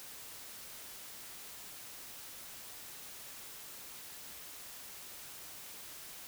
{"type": "silence", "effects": ["white hiss -49 dBFS RMS until 6.27 s"]}